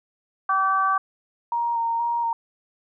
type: harmonic tone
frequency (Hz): 384.9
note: G4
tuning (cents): -32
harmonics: 2 / 3 / 4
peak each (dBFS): -27 / -19 / -28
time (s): 0.49-0.98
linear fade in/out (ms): 5
type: tone with vibrato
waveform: sine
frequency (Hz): 932.3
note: A#5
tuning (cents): 0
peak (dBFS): -21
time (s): 1.52-2.33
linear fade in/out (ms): 2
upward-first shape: square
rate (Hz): 2.1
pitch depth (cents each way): 16
effects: none